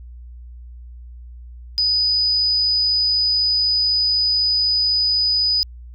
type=tone; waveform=sine; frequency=4978 Hz; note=D#8; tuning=in tune; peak=-15 dBFS; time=1.78-5.63 s; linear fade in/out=0 ms; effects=added 60 Hz sine -35 dBFS peak until 5.94 s